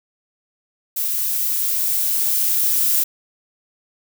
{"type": "noise with level ramp", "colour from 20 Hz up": "violet", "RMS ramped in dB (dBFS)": [-22, -17], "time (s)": [0.96, 3.04], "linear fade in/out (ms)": 10, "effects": []}